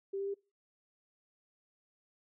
sine tone with pitch steps, 392 / 395.4 / 398.9 Hz, G4 / G4 / G4, 0 / +15 / +30 cents, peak -34 dBFS, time 0.13-0.343 s, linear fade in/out 10 ms, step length 71 ms, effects noise-tail reverb RT60 0.3 s tail -24 dB re dry

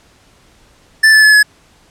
square tone with pitch steps, 1760 / 1738.8 / 1717.8 / 1697.1 Hz, A6 / A6 / A6 / G#6, 0 / -21 / -42 / +37 cents, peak -5 dBFS, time 1.03-1.43 s, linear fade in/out 10 ms, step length 100 ms, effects pink hiss -49 dBFS RMS until 1.9 s + low-pass 9000 Hz 12 dB/octave

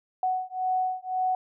sine beating tone pair, 742 / 743.9 Hz, F#5 / F#5, +5 / +9 cents, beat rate 1.9 Hz, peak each -28 dBFS, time 0.23-1.35 s, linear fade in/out 2 ms, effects none

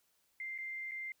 sine tone with dropouts, 2093 Hz, C7, in tune, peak -39 dBFS, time 0.4-1.12 s, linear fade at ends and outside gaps 2 ms, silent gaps 0.579-0.585 / 0.912-0.917 s, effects white hiss -75 dBFS RMS until 1.2 s

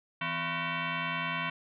sine tone with frequency modulation, 585 Hz, D5, 7 cents flat, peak -30 dBFS, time 0.21-1.5 s, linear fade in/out 5 ms, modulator 420 Hz, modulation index 5.7, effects none

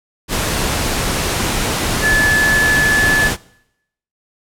sine tone in noise, 1727 Hz, A6, 33 cents flat, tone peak -11 dBFS, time 2.01-3.31 s, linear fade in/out 50 ms, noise pink, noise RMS -18 dBFS, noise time 0.28-3.37 s, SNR +4 dB, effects noise-tail reverb RT60 0.8 s tail -22 dB re dry + low-pass 12000 Hz 12 dB/octave

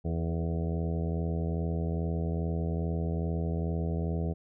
harmonic tone with a mistuned harmonic, 82.41 Hz, E2, in tune, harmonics 1 / 2 / 3 / 4 / 5 / 6 / 7 / 8 / 9, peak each -31 / -32 / -41 / -42 / -40 / -44 / -47 / -45 / -49 dBFS, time 0.04-4.34 s, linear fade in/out 20 ms, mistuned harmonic 5, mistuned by +38 cents, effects none

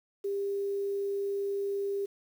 sine tone with quantisation, 398.7 Hz, G4, 29 cents sharp, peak -29 dBFS, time 0.24-2.06 s, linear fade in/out 10 ms, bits 9, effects none

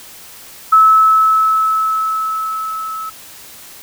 sine tone with level ramp, 1300 Hz, E6, 24 cents flat, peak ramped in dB -4 to -22 dBFS, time 0.72-3.1 s, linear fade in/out 10 ms, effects white hiss -37 dBFS RMS until 3.82 s

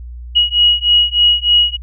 sine beating tone pair, 2900 / 2903.3 Hz, F#7 / F#7, -35 / -33 cents, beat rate 3.3 Hz, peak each -12 dBFS, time 0.35-1.77 s, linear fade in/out 20 ms, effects added 60 Hz sine -27 dBFS peak until 1.82 s

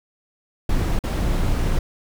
brown noise with dropouts, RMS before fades -20 dBFS, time 0.69-1.79 s, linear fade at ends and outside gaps 5 ms, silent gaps 0.991-1.037 s, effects none

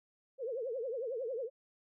sine tone with vibrato, 491.8 Hz, B4, 7 cents flat, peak -35 dBFS, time 0.38-1.5 s, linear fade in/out 50 ms, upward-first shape triangle, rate 11 Hz, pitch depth 240 cents each way, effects none

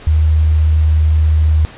sine tone, 77.78 Hz, D#2, in tune, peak -8 dBFS, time 0.07-1.65 s, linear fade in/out 0 ms, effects pink hiss -36 dBFS RMS until 1.77 s + resampled to 8000 Hz

